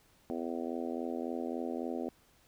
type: harmonic tone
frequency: 83.6 Hz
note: E2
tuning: 25 cents sharp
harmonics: 3 / 4 / 5 / 6 / 7 / 8 / 9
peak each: -38 / -40 / -42 / -44 / -45 / -46 / -47 dBFS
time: 0.3-2.09 s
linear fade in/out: 0 ms
effects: pink hiss -66 dBFS RMS until 2.47 s